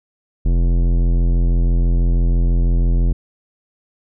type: tone with tanh clipping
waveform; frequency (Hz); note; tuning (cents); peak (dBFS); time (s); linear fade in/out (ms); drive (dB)
sine; 43.05; F1; -24; -14; 0.45-3.13; 10; 16
effects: none